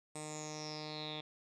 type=tone with low-pass filter sweep; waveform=10% pulse; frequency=153 Hz; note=D#3; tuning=29 cents flat; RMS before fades=-44 dBFS; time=0.15-1.21 s; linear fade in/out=5 ms; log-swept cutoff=8500 to 3400 Hz; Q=9.7; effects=none